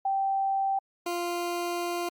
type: tone pair in turn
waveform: sine / 20% pulse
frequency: 780 / 348.1 Hz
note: G5 / F4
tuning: -9 / -6 cents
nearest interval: octave + major second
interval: 1397 cents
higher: first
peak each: -24 dBFS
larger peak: neither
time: 0.05-0.79 / 1.06-2.09 s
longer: second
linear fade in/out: 5 ms
effects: Opus 48 kbps